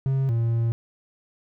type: tone pair in turn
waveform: triangle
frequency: 134.5 / 115.57 Hz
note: C3 / A#2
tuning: +48 / -14 cents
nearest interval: minor third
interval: 262 cents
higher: first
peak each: -18 dBFS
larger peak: neither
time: 0.06-0.29 / 0.29-0.72 s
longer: second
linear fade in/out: 0 ms
effects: none